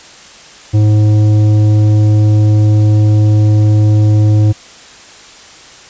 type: tone with tanh clipping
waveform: sine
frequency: 106 Hz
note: G#2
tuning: 36 cents sharp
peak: -7 dBFS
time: 0.73-4.53 s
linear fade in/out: 20 ms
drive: 10 dB
effects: white hiss -36 dBFS RMS until 5.89 s + resampled to 16000 Hz